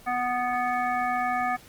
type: harmonic tone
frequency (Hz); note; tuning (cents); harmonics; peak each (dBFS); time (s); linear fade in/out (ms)
247; B3; 0; 1 / 3 / 5 / 7 / 9; -36 / -26 / -30 / -33 / -35; 0.06-1.57; 20
effects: pink hiss -51 dBFS RMS until 1.68 s + Opus 24 kbps